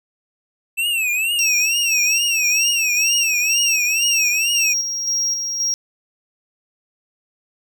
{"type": "tone with vibrato", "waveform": "square", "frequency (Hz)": 2635, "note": "E7", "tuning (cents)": -1, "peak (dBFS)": -18, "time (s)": [0.77, 4.74], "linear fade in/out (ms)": 20, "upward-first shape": "triangle", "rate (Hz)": 2.2, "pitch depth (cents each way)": 170}
{"type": "tone with tremolo", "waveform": "triangle", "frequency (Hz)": 5620, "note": "F8", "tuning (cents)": 10, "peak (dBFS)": -16, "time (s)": [1.39, 5.74], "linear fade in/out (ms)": 0, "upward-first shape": "square", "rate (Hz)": 1.9, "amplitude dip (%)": 40}
{"effects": []}